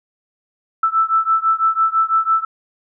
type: beating tone pair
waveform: sine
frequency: 1318.5 / 1324.5 Hz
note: E6 / E6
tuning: 0 / +8 cents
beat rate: 6 Hz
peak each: -16 / -17 dBFS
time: 0.83-2.45 s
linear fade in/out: 5 ms
effects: none